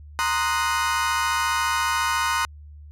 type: chord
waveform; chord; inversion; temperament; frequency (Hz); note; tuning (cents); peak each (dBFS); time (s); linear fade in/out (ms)
35% pulse; C half-diminished seventh; third; equal; 932.3 / 1046.5 / 1244.5 / 1480; Bb5 / C6 / Eb6 / Gb6; 0 / 0 / 0 / 0; -25; 0.19-2.45; 0
effects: added 74 Hz sine -40 dBFS peak until 2.91 s + low-pass 12000 Hz 12 dB/octave